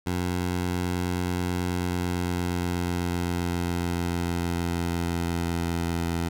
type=tone with pitch glide; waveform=15% pulse; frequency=89.3 to 84.43 Hz; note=F2 to E2; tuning=+39 to +42 cents; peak=-19 dBFS; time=0.06-6.29 s; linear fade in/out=10 ms; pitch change=-97 cents; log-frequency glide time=1.6-6.18 s; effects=none